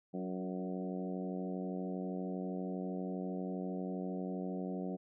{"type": "harmonic tone with a mistuned harmonic", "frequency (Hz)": 92.5, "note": "F#2", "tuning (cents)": 0, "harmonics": [2, 3, 4, 5, 6, 7, 8], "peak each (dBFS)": [-39, -43, -45, -47, -49, -50, -51], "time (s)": [0.13, 4.97], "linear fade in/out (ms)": 20, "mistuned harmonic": 4, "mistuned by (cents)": -23, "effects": []}